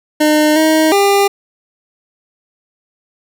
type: tone with pitch steps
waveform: 25% pulse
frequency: 304.2 / 315 / 399.7 Hz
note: D#4 / D#4 / G4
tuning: -39 / +21 / +34 cents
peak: -5 dBFS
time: 0.2-1.28 s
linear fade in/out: 10 ms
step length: 360 ms
effects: none